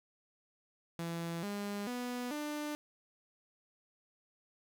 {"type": "tone with pitch steps", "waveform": "sawtooth", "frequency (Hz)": [168.1, 203.4, 246.1, 297.8], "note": ["E3", "G#3", "B3", "D4"], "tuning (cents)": [34, -36, -6, 24], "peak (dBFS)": -33, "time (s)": [0.99, 2.75], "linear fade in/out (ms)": 0, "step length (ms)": 440, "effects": ["10-bit"]}